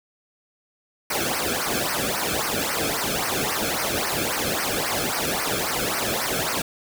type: noise with flanger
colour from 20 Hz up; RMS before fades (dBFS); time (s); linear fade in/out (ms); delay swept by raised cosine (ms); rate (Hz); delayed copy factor
pink; -25; 1.1-6.62; 5; 0.27 to 1.07; 3.7; -1
effects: none